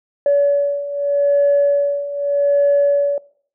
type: beating tone pair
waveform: sine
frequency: 569 / 569.82 Hz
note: C#5 / C#5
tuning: +45 / +48 cents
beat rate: 0.82 Hz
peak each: -18 / -14 dBFS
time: 0.26-3.18 s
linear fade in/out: 2 ms
effects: noise-tail reverb RT60 0.6 s tail -21 dB re dry + tanh soft clip ceiling -7 dBFS